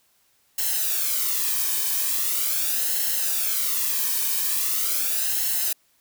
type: noise with flanger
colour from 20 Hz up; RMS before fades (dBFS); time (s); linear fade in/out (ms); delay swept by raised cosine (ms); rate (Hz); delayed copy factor
blue; -24; 0.58-5.73; 5; 0.84 to 1.48; 0.41; -0.65
effects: white hiss -64 dBFS RMS until 6 s